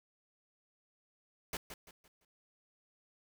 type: noise with echo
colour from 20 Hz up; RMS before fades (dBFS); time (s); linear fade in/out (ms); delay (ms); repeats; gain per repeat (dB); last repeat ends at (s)
pink; -39; 1.53-1.57; 2; 170; 4; -9; 2.25
effects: none